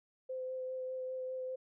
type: tone with vibrato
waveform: sine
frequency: 515 Hz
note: C5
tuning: 28 cents flat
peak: -37 dBFS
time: 0.29-1.56 s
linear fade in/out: 10 ms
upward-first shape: sine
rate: 5 Hz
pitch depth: 11 cents each way
effects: none